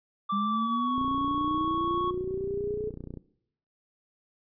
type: tone with pitch glide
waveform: triangle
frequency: 1171 to 1108.5 Hz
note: D6 to C#6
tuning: -5 to 0 cents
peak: -25 dBFS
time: 0.29-2.11 s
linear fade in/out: 10 ms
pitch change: -95 cents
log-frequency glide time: 0.47-0.97 s
type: linear sweep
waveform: sine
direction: up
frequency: 198.3 to 430.8 Hz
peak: -29 dBFS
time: 0.32-2.9 s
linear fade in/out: 10 ms
type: click train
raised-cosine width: 3 ms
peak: -26 dBFS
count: 67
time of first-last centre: 0.98-3.173 s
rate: 30.1 Hz
effects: noise-tail reverb RT60 0.7 s tail -19 dB re dry + resampled to 11025 Hz